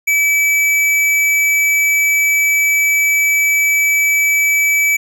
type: tone with hard clipping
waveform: sine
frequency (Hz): 2300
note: D7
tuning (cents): -37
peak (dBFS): -12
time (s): 0.07-4.97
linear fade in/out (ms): 10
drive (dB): 17
effects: none